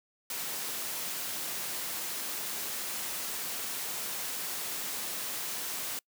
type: noise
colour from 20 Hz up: white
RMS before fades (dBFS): -36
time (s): 0.3-5.99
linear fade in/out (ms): 2
effects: noise-tail reverb RT60 0.1 s tail -26 dB re dry + high-pass 150 Hz 12 dB/octave